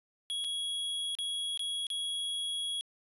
square tone with dropouts, 3327 Hz, G#7, 2 cents sharp, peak -33 dBFS, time 0.3-2.81 s, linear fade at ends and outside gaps 0 ms, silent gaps 0.442-0.446 / 1.151-1.187 / 1.575-1.594 / 1.868-1.902 s, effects resampled to 24000 Hz

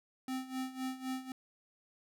square tone with tremolo, 260 Hz, C4, 11 cents flat, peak -35 dBFS, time 0.28-1.32 s, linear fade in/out 2 ms, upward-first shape sine, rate 3.9 Hz, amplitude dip 80%, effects none

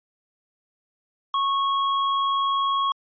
square tone, 1100 Hz, C#6, 14 cents flat, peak -21 dBFS, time 1.34-2.92 s, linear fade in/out 2 ms, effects resampled to 11025 Hz

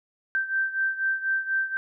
sine beating tone pair, 1561 / 1565.1 Hz, G6 / G6, -8 / -3 cents, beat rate 4.1 Hz, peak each -25 / -29 dBFS, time 0.35-1.77 s, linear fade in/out 0 ms, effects none

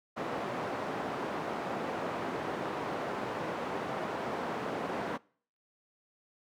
white band-pass noise, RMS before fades -36 dBFS, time 0.16-5.18 s, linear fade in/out 20 ms, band 180 to 890 Hz, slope 12 dB/octave, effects noise-tail reverb RT60 0.5 s tail -24 dB re dry

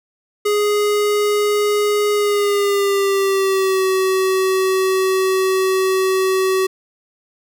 square tone with pitch glide, 415.3 to 378.6 Hz, G#4 to F#4, 0 to +40 cents, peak -15 dBFS, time 0.45-6.67 s, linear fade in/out 10 ms, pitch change -160 cents, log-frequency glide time 2.13-3.84 s, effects none

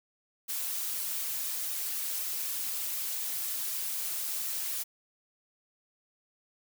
blue noise with flanger, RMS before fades -34 dBFS, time 0.48-4.84 s, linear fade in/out 20 ms, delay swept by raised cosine 1.6 to 4.8 ms, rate 4 Hz, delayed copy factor +0.65, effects none

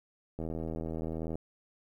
click train, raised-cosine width 2 ms, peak -24 dBFS, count 79, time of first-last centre 0.39-1.355 s, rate 80.8 Hz, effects 11-bit

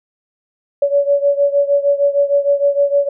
sine beating tone pair, 565 / 571.5 Hz, C#5 / D5, +33 / -47 cents, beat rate 6.5 Hz, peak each -13 / -16 dBFS, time 0.82-3.09 s, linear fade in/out 5 ms, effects none

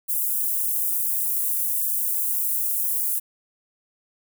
white high-pass noise, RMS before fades -24 dBFS, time 0.08-3.2 s, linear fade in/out 20 ms, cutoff 10000 Hz, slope 24 dB/octave, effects none

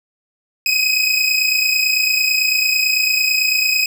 25% pulse tone pair together, 2510 / 2539 Hz, D#7 / D#7, +15 / +34 cents, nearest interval unison, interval 19 cents, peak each -13 dBFS, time 0.66-3.86 s, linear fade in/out 2 ms, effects none

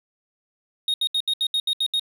triangle tone bursts, 3729 Hz, A#7, in tune, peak -18 dBFS, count 9, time 0.88-1.996 s, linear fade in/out 2 ms, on 60 ms, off 72 ms, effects none

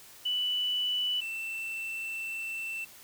sine / triangle tone pair in turn, 2973 / 2674 Hz, F#7 / E7, +8 / +24 cents, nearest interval major second, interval 184 cents, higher first, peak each -27 / -32 dBFS, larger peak first, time 0.25-1.21 / 1.21-2.85 s, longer second, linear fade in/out 10 ms, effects white hiss -52 dBFS RMS until 3.03 s

